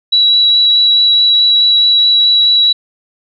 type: tone with vibrato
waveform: sine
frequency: 3911 Hz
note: B7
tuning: 18 cents flat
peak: -6 dBFS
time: 0.12-2.73 s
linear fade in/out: 10 ms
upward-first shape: sine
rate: 4.7 Hz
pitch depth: 8 cents each way
effects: none